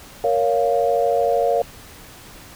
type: chord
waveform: sine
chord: Bb minor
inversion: none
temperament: just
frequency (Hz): 466.2 / 559.4 / 699.2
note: Bb4 / Db5 / F5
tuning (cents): 0 / +16 / +2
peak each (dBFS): -20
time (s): 0.24-1.62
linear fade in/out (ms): 2
effects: pink hiss -42 dBFS RMS until 2.55 s